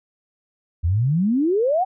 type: exponential sweep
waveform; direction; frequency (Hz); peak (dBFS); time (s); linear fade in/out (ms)
sine; up; 77.78 to 784; -16; 0.83-1.85; 20
effects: none